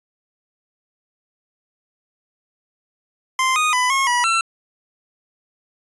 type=tone with pitch steps; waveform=25% pulse; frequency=1043 / 1238 / 999 / 1084 / 971 / 1345 Hz; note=C6 / D#6 / B5 / C#6 / B5 / E6; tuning=-6 / -9 / +20 / -39 / -30 / +34 cents; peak=-12 dBFS; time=3.39-4.41 s; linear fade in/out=2 ms; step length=170 ms; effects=resampled to 24000 Hz